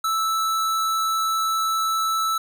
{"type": "tone", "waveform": "square", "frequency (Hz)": 1315, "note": "E6", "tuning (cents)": -5, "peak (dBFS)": -21, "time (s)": [0.04, 2.38], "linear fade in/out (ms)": 5, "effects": []}